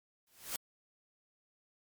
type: noise with exponential growth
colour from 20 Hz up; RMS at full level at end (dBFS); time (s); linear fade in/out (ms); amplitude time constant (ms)
white; -35; 0.27-0.56; 0; 62
effects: MP3 96 kbps